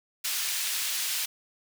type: high-pass noise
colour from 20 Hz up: pink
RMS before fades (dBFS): -30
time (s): 0.24-1.26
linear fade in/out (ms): 10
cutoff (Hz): 2700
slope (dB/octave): 12
effects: none